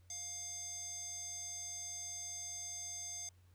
square tone with band-pass filter, 705 Hz, F5, 16 cents sharp, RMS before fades -45 dBFS, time 0.1-3.29 s, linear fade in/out 2 ms, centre 6600 Hz, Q 7.8, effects added 90 Hz sine -62 dBFS peak until 3.54 s + pink hiss -75 dBFS RMS until 3.54 s

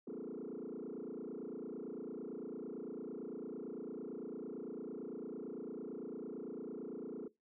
sine tone with frequency modulation, 341.1 Hz, F4, 41 cents flat, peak -40 dBFS, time 0.07-7.28 s, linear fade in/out 5 ms, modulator 28.9 Hz, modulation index 4.3, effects noise-tail reverb RT60 0.2 s tail -20 dB re dry + tanh soft clip ceiling -40 dBFS

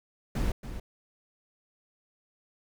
brown noise with echo, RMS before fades -28 dBFS, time 0.35-0.52 s, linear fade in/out 5 ms, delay 280 ms, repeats 1, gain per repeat -10 dB, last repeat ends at 0.8 s, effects none

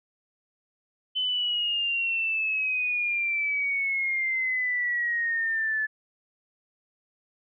sine exponential sweep, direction down, 3044 to 1728 Hz, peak -24 dBFS, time 1.15-5.87 s, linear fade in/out 20 ms, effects none

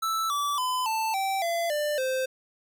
square tone with pitch steps, 1319 / 1154.9 / 1011.2 / 885.4 / 775.3 / 678.8 / 594.4 / 520.4 Hz, E6 / D6 / B5 / A5 / G5 / F5 / D5 / C5, +1 / -29 / +41 / +11 / -19 / -49 / +21 / -9 cents, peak -26 dBFS, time 0.02-2.26 s, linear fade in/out 10 ms, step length 280 ms, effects none

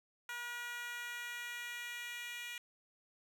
10% pulse tone with high-pass filter sweep, 480 Hz, B4, 49 cents flat, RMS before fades -44 dBFS, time 0.29-2.58 s, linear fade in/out 2 ms, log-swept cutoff 1300 to 2300 Hz, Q 1.8, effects none

